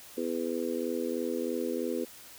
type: harmonic tone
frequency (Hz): 83.1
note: E2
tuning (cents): +15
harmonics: 3 / 4 / 5 / 6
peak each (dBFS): -35 / -35 / -35 / -35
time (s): 0.17-2.05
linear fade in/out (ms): 10
effects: white hiss -50 dBFS RMS until 2.38 s